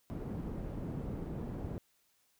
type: low-pass noise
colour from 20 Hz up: white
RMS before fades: -40 dBFS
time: 0.1-1.78 s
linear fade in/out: 0 ms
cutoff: 250 Hz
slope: 12 dB/octave
effects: white hiss -73 dBFS RMS until 2.39 s

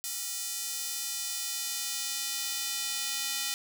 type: tone with high-pass filter sweep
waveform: square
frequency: 273.9 Hz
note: C#4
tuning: 21 cents flat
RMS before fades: -34 dBFS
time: 0.04-3.54 s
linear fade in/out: 0 ms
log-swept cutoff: 6400 to 3500 Hz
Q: 0.84
effects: none

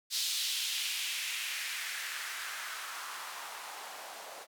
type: noise with band-pass filter sweep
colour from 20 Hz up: blue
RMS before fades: -38 dBFS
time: 0.1-4.47 s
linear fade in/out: 50 ms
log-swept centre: 4100 to 620 Hz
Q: 1.9
effects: none

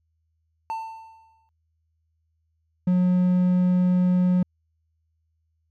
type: tone with exponential decay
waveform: triangle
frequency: 894 Hz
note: A5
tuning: 27 cents sharp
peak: -23 dBFS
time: 0.7-1.49 s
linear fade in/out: 0 ms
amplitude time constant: 170 ms
type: tone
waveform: triangle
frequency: 180.9 Hz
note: F#3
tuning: 39 cents flat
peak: -15 dBFS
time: 2.87-4.43 s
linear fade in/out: 5 ms
effects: added 80 Hz sine -68 dBFS peak until 5.7 s

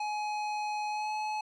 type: tone with pitch glide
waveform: square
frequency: 842 to 854.2 Hz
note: G#5 to G#5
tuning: +24 to +48 cents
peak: -32 dBFS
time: 0-1.41 s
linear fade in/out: 5 ms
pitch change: +24 cents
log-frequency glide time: 0.89-1.11 s
effects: low-pass 5000 Hz 12 dB/octave

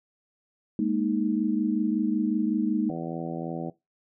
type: chord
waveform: sine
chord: Ab suspended second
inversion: none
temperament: equal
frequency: 207.7 / 233.1 / 311.1 Hz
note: Ab3 / Bb3 / Eb4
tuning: 0 / 0 / 0 cents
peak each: -27 dBFS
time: 0.79-2.9 s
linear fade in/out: 2 ms
type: harmonic tone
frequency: 83 Hz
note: E2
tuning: 12 cents sharp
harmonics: 2 / 3 / 4 / 5 / 6 / 7 / 8 / 9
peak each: -35 / -37 / -36 / -43 / -40 / -40 / -43 / -40 dBFS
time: 2.89-3.7 s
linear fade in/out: 5 ms
effects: noise-tail reverb RT60 0.2 s tail -19 dB re dry

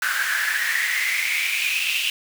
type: noise with high-pass filter sweep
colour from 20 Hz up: pink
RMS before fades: -23 dBFS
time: 0.02-2.1 s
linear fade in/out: 2 ms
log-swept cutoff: 1500 to 2800 Hz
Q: 9.3
effects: none

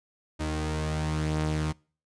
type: tone pair together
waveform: sawtooth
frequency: 77 / 154.49 Hz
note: D#2 / D#3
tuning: -17 / -12 cents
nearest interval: octave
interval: 1205 cents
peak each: -26 dBFS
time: 0.39-1.73 s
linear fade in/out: 20 ms
effects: noise-tail reverb RT60 0.4 s tail -25 dB re dry + resampled to 22050 Hz

